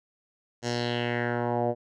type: tone with low-pass filter sweep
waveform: 10% pulse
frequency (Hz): 120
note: B2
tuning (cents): -49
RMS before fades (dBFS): -28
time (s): 0.62-1.75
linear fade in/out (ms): 50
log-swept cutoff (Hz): 6600 to 580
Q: 2.9
effects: none